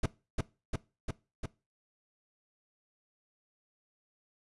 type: noise with echo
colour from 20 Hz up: brown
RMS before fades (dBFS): -28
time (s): 0.03-0.06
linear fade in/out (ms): 5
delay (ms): 350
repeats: 4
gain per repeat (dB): -2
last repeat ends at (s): 1.46
effects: noise-tail reverb RT60 0.3 s tail -20 dB re dry + resampled to 24000 Hz